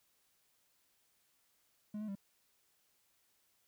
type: tone with pitch steps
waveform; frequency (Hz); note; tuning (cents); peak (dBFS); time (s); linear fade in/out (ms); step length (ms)
triangle; 210.2 / 214.7 / 197.2; G#3 / A3 / G3; +21 / -42 / +11; -37; 1.94-2.153; 5; 71
effects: white hiss -75 dBFS RMS until 3.67 s